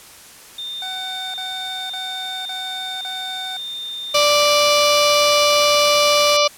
sine tone, 3619 Hz, A7, 48 cents sharp, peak -26 dBFS, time 0.58-4.24 s, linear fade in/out 5 ms
25% pulse tone bursts, 751 Hz, F#5, 26 cents sharp, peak -26 dBFS, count 5, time 0.82-3.568 s, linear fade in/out 2 ms, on 520 ms, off 37 ms
harmonic tone, 587.3 Hz, D5, in tune, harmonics 1 / 2 / 4 / 5 / 6 / 7 / 8 / 9 / 10, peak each -16 / -19 / -22 / -23 / -24 / -24 / -25 / -26 / -26 dBFS, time 4.14-6.48 s, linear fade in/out 10 ms
white noise, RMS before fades -27 dBFS, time 4.14-6.37 s, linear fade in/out 5 ms
effects white hiss -42 dBFS RMS until 6.57 s + low-pass 12000 Hz 12 dB/octave

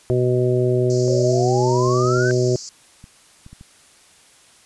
harmonic tone, 124.7 Hz, B2, 17 cents sharp, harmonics 1 / 2 / 3 / 4 / 5, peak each -19 / -28 / -18 / -27 / -26 dBFS, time 0.1-2.56 s, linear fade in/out 0 ms
pink band-pass noise, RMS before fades -36 dBFS, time 0.9-2.69 s, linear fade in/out 0 ms, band 4500 to 7400 Hz, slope 96 dB/octave
sine exponential sweep, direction up, 523.3 to 1568 Hz, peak -22 dBFS, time 1.08-2.31 s, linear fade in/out 0 ms
clicks, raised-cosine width 5 ms, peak -28 dBFS, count 7, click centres 1.875 / 2.05 / 2.177 / 3.041 / 3.464 / 3.53 / 3.611 s
effects white hiss -51 dBFS RMS until 4.65 s + resampled to 24000 Hz

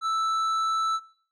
sine tone with tanh clipping, 1318.5 Hz, E6, in tune, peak -25 dBFS, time 0.01-1 s, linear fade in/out 50 ms, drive 9 dB, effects noise-tail reverb RT60 0.5 s tail -19 dB re dry

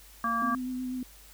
harmonic tone, 231.1 Hz, A#3, 15 cents flat, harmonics 1 / 3 / 5 / 7, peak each -34 / -39 / -27 / -35 dBFS, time 0.24-0.55 s, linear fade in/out 2 ms
sine tone with vibrato, 254.1 Hz, B3, 49 cents sharp, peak -31 dBFS, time 0.42-1.03 s, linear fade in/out 2 ms, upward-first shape sine, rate 8.1 Hz, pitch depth 18 cents each way
effects added 50 Hz sine -54 dBFS peak until 1.33 s + white hiss -54 dBFS RMS until 1.33 s

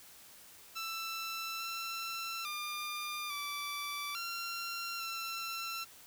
15% pulse tone with pitch steps, 1332 / 1344 / 1201 / 1160 / 1373 / 1348 Hz, E6 / E6 / D6 / D6 / F6 / E6, +18 / +33 / +38 / -22 / -30 / +38 cents, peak -31 dBFS, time 0.75-5.85 s, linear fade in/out 20 ms, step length 850 ms, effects white hiss -56 dBFS RMS until 6.06 s

